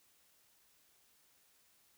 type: silence
effects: white hiss -70 dBFS RMS until 1.97 s